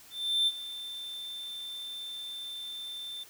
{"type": "tone with ADSR envelope", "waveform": "triangle", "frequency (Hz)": 3559, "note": "A7", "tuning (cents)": 19, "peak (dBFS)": -21, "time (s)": [0.1, 3.24], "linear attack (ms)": 370, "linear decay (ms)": 41, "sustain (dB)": -15, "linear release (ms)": 12, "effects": ["white hiss -54 dBFS RMS until 3.29 s"]}